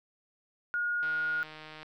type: tone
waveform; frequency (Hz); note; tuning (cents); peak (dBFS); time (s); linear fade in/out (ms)
sine; 1435; F6; +47; -28; 0.74-1.43; 0
type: click train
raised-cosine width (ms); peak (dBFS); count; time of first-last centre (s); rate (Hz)
0.3; -30; 125; 1.03-1.83; 155
effects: none